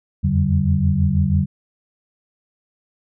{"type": "tone cluster", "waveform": "sine", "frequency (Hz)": [83.8, 90, 144.2, 190.7], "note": ["E2", "F#2", "D3", "G3"], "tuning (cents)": [29, -47, -31, -47], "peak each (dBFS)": -20, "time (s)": [0.23, 1.46], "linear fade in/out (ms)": 20, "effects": []}